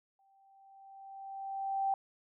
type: tone with exponential growth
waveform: sine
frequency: 781 Hz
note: G5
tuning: 7 cents flat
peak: -27 dBFS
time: 0.19-1.94 s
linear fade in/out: 2 ms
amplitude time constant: 380 ms
effects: none